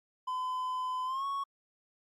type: tone with pitch glide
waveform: triangle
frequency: 1016 to 1108 Hz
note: B5 to C#6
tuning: +49 to -1 cents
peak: -30 dBFS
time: 0.27-1.44 s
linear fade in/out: 10 ms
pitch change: +150 cents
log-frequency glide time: 1.05-1.25 s
effects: Opus 48 kbps